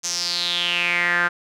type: tone with band-pass filter sweep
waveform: sawtooth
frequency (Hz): 174.61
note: F3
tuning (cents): 0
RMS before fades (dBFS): -22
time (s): 0.03-1.29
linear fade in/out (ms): 20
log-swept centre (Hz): 6300 to 1500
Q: 6
effects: none